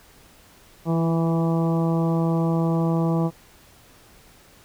harmonic tone with a mistuned harmonic, 164.81 Hz, E3, in tune, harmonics 1 / 2 / 3 / 4 / 5 / 6 / 7, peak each -20 / -26 / -30 / -32 / -34 / -36 / -37 dBFS, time 0.85-3.31 s, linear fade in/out 50 ms, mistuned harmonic 2, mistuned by +15 cents, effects pink hiss -52 dBFS RMS until 4.64 s

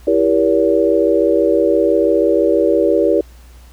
sine chord, E diminished seventh, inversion none, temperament just, 329.6 / 395.6 / 474.7 / 569.6 Hz, E4 / G4 / Bb4 / Db5, 0 / +16 / +31 / +47 cents, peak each -16 dBFS, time 0.07-3.21 s, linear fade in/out 5 ms, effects added 60 Hz sine -38 dBFS peak until 3.72 s + pink hiss -49 dBFS RMS until 3.72 s

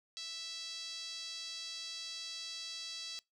5% pulse tone with band-pass filter, 659.3 Hz, E5, in tune, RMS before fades -44 dBFS, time 0.17-3.19 s, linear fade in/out 0 ms, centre 4300 Hz, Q 2.8, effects noise-tail reverb RT60 0.2 s tail -23 dB re dry

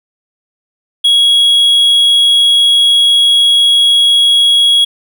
triangle tone, 3322 Hz, G#7, in tune, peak -4 dBFS, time 1.04-4.85 s, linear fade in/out 10 ms, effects none

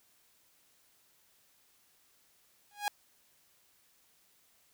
sawtooth tone with exponential growth, 824 Hz, G#5, 14 cents flat, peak -23 dBFS, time 2.71-2.88 s, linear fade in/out 1 ms, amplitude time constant 36 ms, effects white hiss -68 dBFS RMS until 4.73 s

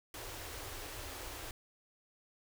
pink band-stop noise, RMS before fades -45 dBFS, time 0.14-1.51 s, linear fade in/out 2 ms, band 120 to 280 Hz, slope 48 dB/octave, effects none

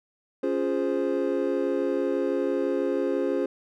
triangle chord, Db major seventh, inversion none, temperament equal, 277.2 / 349.2 / 415.3 / 523.3 Hz, Db4 / F4 / Ab4 / C5, 0 / 0 / 0 / 0 cents, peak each -27 dBFS, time 0.43-3.46 s, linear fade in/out 5 ms, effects none

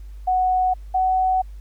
sine tone pair in turn, 740 / 748.6 Hz, F#5 / F#5, 0 / +20 cents, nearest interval unison, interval 20 cents, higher second, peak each -16 dBFS, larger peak neither, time 0.27-0.74 / 0.94-1.42 s, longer second, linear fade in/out 10 ms, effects added 50 Hz sine -34 dBFS peak until 1.6 s + pink hiss -60 dBFS RMS until 1.6 s

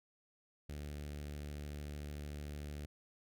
sawtooth tone with notch filter, 73.42 Hz, D2, in tune, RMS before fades -45 dBFS, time 0.69-2.86 s, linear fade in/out 5 ms, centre 1000 Hz, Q 1.1, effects none

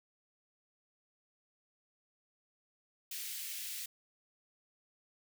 white high-pass noise, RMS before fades -42 dBFS, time 3.11-3.86 s, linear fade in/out 5 ms, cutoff 2000 Hz, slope 24 dB/octave, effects none

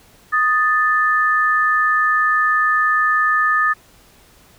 sine tone pair together, 1243.1 / 1760 Hz, D#6 / A6, -2 / 0 cents, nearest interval tritone, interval 602 cents, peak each -16 dBFS, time 0.32-3.74 s, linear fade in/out 20 ms, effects pink hiss -50 dBFS RMS until 4.58 s

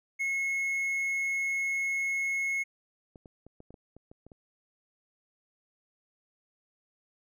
triangle tone, 2176 Hz, C#7, 33 cents flat, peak -26 dBFS, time 0.19-2.64 s, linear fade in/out 20 ms
clicks, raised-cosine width 2 ms, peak -36 dBFS, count 10, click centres 3.158 / 3.258 / 3.466 / 3.604 / 3.706 / 3.742 / 3.966 / 4.115 / 4.266 / 4.318 s
effects none

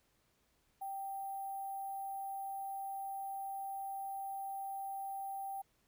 sine tone with sample-and-hold, 784 Hz, G5, in tune, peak -39 dBFS, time 0.81-5.62 s, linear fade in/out 10 ms, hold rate 11025 Hz, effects pink hiss -75 dBFS RMS until 5.87 s

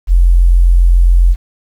sine tone, 43.67 Hz, F1, 1 cent sharp, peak -4 dBFS, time 0.07-1.36 s, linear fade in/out 50 ms, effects 7-bit

